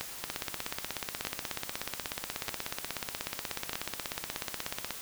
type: two click trains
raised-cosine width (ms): 0.2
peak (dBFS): -15 / -15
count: 4 / 78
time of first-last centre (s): 0.01-3.732 / 0.24-4.907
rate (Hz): 0.806 / 16.5
effects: white hiss -43 dBFS RMS until 5.01 s